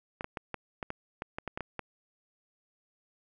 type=clicks; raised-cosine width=0.5 ms; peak=-20 dBFS; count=12; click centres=0.209 / 0.244 / 0.372 / 0.543 / 0.828 / 0.904 / 1.221 / 1.385 / 1.477 / 1.575 / 1.607 / 1.793 s; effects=none